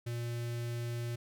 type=tone with notch filter; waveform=square; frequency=118.7 Hz; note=A#2; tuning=32 cents sharp; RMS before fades=-37 dBFS; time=0.06-1.16 s; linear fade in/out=10 ms; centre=950 Hz; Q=1.3; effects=none